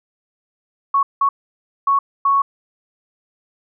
sine tone bursts at uneven times, 1108.7 Hz, C#6, in tune, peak -12 dBFS, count 4, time 0.94-1.03 / 1.21-1.29 / 1.87-1.99 / 2.25-2.42 s, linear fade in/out 5 ms, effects none

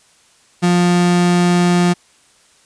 35% pulse tone, 176.3 Hz, F3, 17 cents sharp, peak -9 dBFS, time 0.62-1.94 s, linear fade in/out 20 ms, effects white hiss -52 dBFS RMS until 2.65 s + resampled to 22050 Hz

